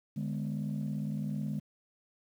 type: chord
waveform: sine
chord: G# diminished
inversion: second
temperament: just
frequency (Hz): 149.51 / 207.7 / 249.2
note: D3 / G#3 / B3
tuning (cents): +31 / 0 / +16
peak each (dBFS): -34 / -34 / -40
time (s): 0.16-1.6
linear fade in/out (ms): 10
effects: tanh soft clip ceiling -27 dBFS + 10-bit